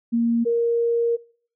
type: tone pair in turn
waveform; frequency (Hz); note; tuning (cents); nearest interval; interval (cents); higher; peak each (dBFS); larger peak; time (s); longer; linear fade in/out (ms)
sine; 233.1 / 467.8; A#3 / A#4; 0 / +6; octave; 1206; second; -17; neither; 0.12-0.45 / 0.45-1.17; second; 20
effects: noise-tail reverb RT60 0.5 s tail -23 dB re dry